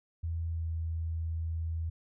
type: tone with pitch glide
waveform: sine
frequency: 82.8 to 81.75 Hz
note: E2 to E2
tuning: +8 to -14 cents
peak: -31 dBFS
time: 0.23-1.9 s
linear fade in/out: 10 ms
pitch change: -22 cents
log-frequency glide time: 0.5-0.67 s
effects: none